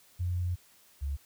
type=tone pair in turn; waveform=sine; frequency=88.9 / 70.36 Hz; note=F2 / C#2; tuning=+31 / +26 cents; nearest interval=major third; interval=405 cents; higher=first; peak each=-28 / -30 dBFS; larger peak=first; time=0.19-0.56 / 1.01-1.17 s; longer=first; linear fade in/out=20 ms; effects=white hiss -61 dBFS RMS until 1.25 s